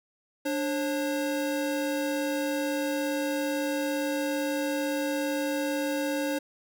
square tone pair together, 293.7 / 540.2 Hz, D4 / C#5, 0 / -45 cents, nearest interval major seventh, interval 1055 cents, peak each -30 / -31 dBFS, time 0.45-6.39 s, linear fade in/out 10 ms, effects none

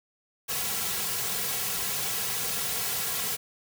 white noise with comb filter, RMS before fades -30 dBFS, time 0.48-3.37 s, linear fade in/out 20 ms, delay 3.3 ms, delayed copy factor -0.8, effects none

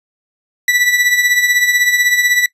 40% pulse tone with tremolo, 1964 Hz, B6, 10 cents flat, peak -7 dBFS, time 0.68-2.46 s, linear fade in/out 2 ms, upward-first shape triangle, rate 16 Hz, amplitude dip 65%, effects noise-tail reverb RT60 0.1 s tail -20 dB re dry + resampled to 32000 Hz

